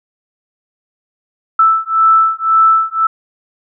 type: beating tone pair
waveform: sine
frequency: 1318.5 / 1320.4 Hz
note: E6 / E6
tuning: 0 / +2 cents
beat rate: 1.9 Hz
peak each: -11 dBFS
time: 1.59-3.07 s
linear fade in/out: 5 ms
effects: none